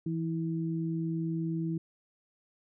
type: tone pair together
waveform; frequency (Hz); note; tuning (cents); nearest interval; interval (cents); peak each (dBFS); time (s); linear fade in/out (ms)
sine; 164.81 / 325.4; E3 / E4; 0 / -22; octave; 1178; -31 / -34; 0.06-1.78; 5
effects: none